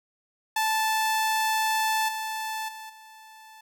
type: tone with level steps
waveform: sawtooth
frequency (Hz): 877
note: A5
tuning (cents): -6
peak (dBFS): -19 / -26 / -35 / -43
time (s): 0.56-3.61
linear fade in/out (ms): 5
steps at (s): 2.08 / 2.68 / 2.89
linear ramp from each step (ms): 10
effects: none